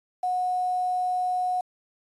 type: tone with quantisation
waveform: sine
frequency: 730 Hz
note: F#5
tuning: 24 cents flat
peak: -23 dBFS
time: 0.23-1.61 s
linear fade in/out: 5 ms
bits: 8
effects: resampled to 24000 Hz